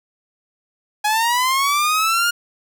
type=linear sweep; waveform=sawtooth; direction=up; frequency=830.6 to 1429 Hz; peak=-12 dBFS; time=1.04-2.31 s; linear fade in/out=10 ms; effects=none